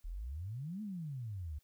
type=exponential two-way sweep; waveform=sine; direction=up then down; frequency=36.71 to 220 to 69.3 Hz; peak=-39 dBFS; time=0.04-1.59 s; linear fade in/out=10 ms; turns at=0.82 s; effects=white hiss -75 dBFS RMS until 1.63 s